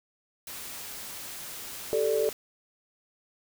white noise, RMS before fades -40 dBFS, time 0.47-2.33 s, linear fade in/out 2 ms
sine chord, G suspended second, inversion none, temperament equal, 392 / 440 / 587.3 Hz, G4 / A4 / D5, 0 / 0 / 0 cents, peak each -31 / -25 / -29 dBFS, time 1.93-2.29 s, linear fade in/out 0 ms
effects none

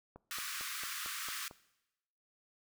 click train, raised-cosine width 1 ms, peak -36 dBFS, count 7, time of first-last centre 0.16-1.511 s, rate 4.44 Hz
pink high-pass noise, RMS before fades -41 dBFS, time 0.31-1.48 s, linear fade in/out 0 ms, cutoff 1100 Hz, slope 96 dB/octave
effects noise-tail reverb RT60 0.9 s tail -20 dB re dry

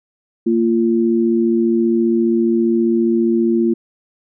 sine tone pair together, 229.7 / 344.6 Hz, A#3 / F4, -25 / -23 cents, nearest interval perfect fifth, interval 702 cents, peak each -15 dBFS, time 0.46-3.74 s, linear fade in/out 10 ms, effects none

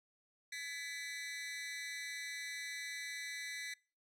sawtooth tone with amplitude modulation, 1995 Hz, B6, 17 cents sharp, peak -34 dBFS, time 0.52-3.74 s, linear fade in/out 5 ms, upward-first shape sine, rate 299 Hz, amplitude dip 100%, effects noise-tail reverb RT60 0.4 s tail -25 dB re dry + low-pass 10000 Hz 12 dB/octave

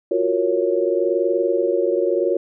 sine chord, Gb major seventh, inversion third, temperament equal, 349.2 / 370 / 466.2 / 554.4 Hz, F4 / Gb4 / Bb4 / Db5, 0 / 0 / 0 / 0 cents, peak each -22 dBFS, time 0.11-2.37 s, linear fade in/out 5 ms, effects none

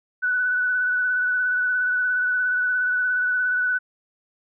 sine tone with vibrato, 1488 Hz, F#6, 9 cents sharp, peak -19 dBFS, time 0.22-3.79 s, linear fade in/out 20 ms, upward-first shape sine, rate 17 Hz, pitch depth 23 cents each way, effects none

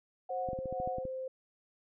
sine tone with tremolo, 734 Hz, F#5, 14 cents flat, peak -34 dBFS, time 0.29-1.04 s, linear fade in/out 5 ms, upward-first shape sine, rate 2.2 Hz, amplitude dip 95%
sine tone with pitch glide, 528 to 521.3 Hz, C5 to C5, +16 to -6 cents, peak -36 dBFS, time 0.3-1.28 s, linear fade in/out 5 ms, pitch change -22 cents, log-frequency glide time 0.42-1.01 s
clicks, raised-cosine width 3 ms, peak -29 dBFS, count 9, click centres 0.488 / 0.532 / 0.589 / 0.657 / 0.726 / 0.801 / 0.875 / 0.984 / 1.053 s
effects none

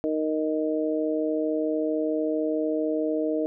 harmonic tone, 155.56 Hz, D#3, in tune, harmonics 2 / 3 / 4, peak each -26 / -28 / -29 dBFS, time 0.04-3.46 s, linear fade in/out 0 ms, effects none

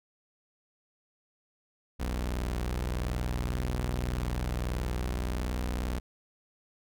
sawtooth tone pair together, 41.25 / 61.74 Hz, E1 / B1, +2 / 0 cents, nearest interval perfect fifth, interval 698 cents, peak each -31 / -27 dBFS, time 1.99-6 s, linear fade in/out 20 ms, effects none

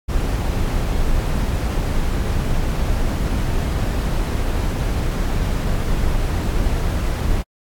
brown noise, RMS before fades -19 dBFS, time 0.08-7.43 s, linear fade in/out 20 ms, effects AAC 64 kbps

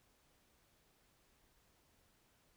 silence, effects pink hiss -73 dBFS RMS until 2.56 s

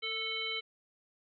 harmonic tone with a mistuned harmonic, 440 Hz, A4, in tune, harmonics 1 / 3 / 5 / 7 / 9, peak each -44 / -46 / -38 / -37 / -41 dBFS, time 0.02-0.61 s, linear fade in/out 20 ms, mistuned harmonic 1, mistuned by +39 cents, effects none

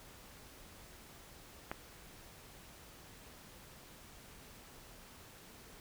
click, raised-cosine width 0.5 ms, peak -23 dBFS, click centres 1.715 s, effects pink hiss -56 dBFS RMS until 5.8 s

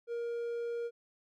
triangle tone, 470.5 Hz, A#4, 16 cents sharp, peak -32 dBFS, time 0.07-0.91 s, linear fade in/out 50 ms, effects none

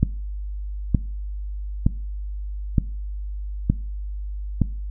click train, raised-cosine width 5 ms, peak -4 dBFS, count 6, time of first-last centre 0.03-4.617 s, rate 1.09 Hz, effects noise-tail reverb RT60 0.4 s tail -20 dB re dry + added 50 Hz sine -27 dBFS peak until 4.9 s

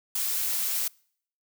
blue noise, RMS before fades -28 dBFS, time 0.15-0.88 s, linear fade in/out 5 ms, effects noise-tail reverb RT60 0.6 s tail -26 dB re dry

